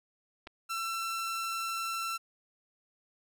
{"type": "clicks", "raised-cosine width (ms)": 0.3, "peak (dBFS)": -31, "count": 2, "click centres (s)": [0.47, 0.473]}
{"type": "tone", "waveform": "sawtooth", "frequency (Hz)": 1344, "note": "E6", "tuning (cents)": 33, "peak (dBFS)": -29, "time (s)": [0.69, 2.18], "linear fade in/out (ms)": 20}
{"effects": []}